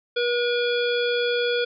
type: harmonic tone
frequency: 482 Hz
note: B4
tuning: 42 cents flat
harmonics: 1 / 3 / 5 / 7 / 9 / 10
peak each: -22 / -28 / -33 / -29 / -39 / -40 dBFS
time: 0.16-1.65 s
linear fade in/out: 10 ms
effects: none